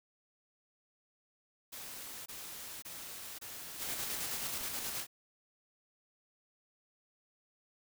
white noise bursts, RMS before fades -46 dBFS, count 5, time 1.72-4.516 s, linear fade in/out 10 ms, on 540 ms, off 24 ms
white noise with tremolo, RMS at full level -38 dBFS, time 3.78-5.07 s, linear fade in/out 50 ms, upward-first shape square, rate 9.4 Hz, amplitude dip 30%
pink noise with exponential growth, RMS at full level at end -46 dBFS, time 4.5-4.62 s, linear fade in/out 1 ms, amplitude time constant 25 ms
effects none

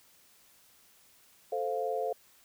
sine chord, F major, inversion first, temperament equal, 440 / 523.3 / 698.5 Hz, A4 / C5 / F5, 0 / 0 / 0 cents, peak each -34 dBFS, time 1.52-2.13 s, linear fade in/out 5 ms, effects white hiss -62 dBFS RMS until 2.44 s

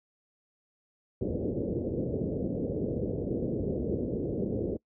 white low-pass noise, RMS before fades -31 dBFS, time 1.21-4.77 s, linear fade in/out 5 ms, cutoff 510 Hz, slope 48 dB/octave, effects noise-tail reverb RT60 0.1 s tail -23 dB re dry + high-pass 60 Hz 12 dB/octave

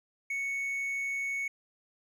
triangle tone, 2217 Hz, C#7, in tune, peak -29 dBFS, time 0.3-1.48 s, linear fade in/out 5 ms, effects none

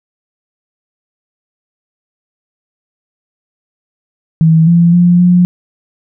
sine tone with pitch steps, 161.3 / 170.6 / 175.5 / 178 Hz, E3 / F3 / F3 / F3, -37 / -40 / +9 / +33 cents, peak -4 dBFS, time 4.41-5.45 s, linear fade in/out 0 ms, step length 260 ms, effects none

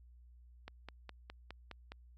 click train, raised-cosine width 0.3 ms, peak -30 dBFS, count 7, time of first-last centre 0.68-1.92 s, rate 4.84 Hz, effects added 60 Hz sine -56 dBFS peak until 2.17 s + MP3 96 kbps

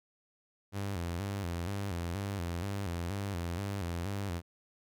sawtooth tone with vibrato, 92.5 Hz, F#2, in tune, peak -30 dBFS, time 0.72-4.42 s, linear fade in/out 50 ms, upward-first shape square, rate 2.1 Hz, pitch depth 130 cents each way, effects none

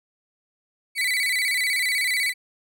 35% pulse tone with vibrato, 2120 Hz, C7, 22 cents sharp, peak -19 dBFS, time 0.95-2.34 s, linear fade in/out 50 ms, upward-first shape square, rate 16 Hz, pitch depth 100 cents each way, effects none

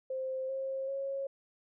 sine tone with pitch steps, 523.3 / 534.9 / 546.8 Hz, C5 / C5 / C#5, 0 / +38 / -24 cents, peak -33 dBFS, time 0.1-1.27 s, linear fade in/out 5 ms, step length 390 ms, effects none

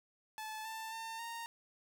sawtooth tone with pitch steps, 868 / 888 / 900 / 926 Hz, A5 / A5 / A5 / A#5, -24 / +16 / +39 / -12 cents, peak -38 dBFS, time 0.38-1.46 s, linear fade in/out 0 ms, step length 270 ms, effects none

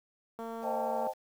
click train, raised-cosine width 1 ms, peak -28 dBFS, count 156, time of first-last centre 0.39-1.07 s, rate 228 Hz
sine chord, A half-diminished seventh, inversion first, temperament equal, 523.3 / 622.3 / 784 / 880 Hz, C5 / Eb5 / G5 / A5, 0 / 0 / 0 / 0 cents, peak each -36 dBFS, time 0.62-1.14 s, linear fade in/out 50 ms
effects high-pass 150 Hz 12 dB/octave + 9-bit

